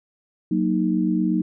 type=chord; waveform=sine; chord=D# minor; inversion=first; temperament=equal; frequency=185 / 233.1 / 311.1 Hz; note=F#3 / A#3 / D#4; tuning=0 / 0 / 0 cents; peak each=-22 / -24 / -22 dBFS; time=0.51-1.42 s; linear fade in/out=5 ms; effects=none